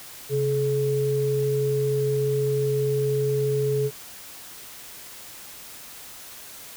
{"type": "tone pair together", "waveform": "sine", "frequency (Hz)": [134.5, 427], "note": ["C3", "G#4"], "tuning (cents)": [48, 48], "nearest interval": "octave + minor sixth", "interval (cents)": 2000, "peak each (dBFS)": [-25, -22], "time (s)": [0.29, 3.91], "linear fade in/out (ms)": 50, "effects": ["white hiss -42 dBFS RMS until 6.76 s"]}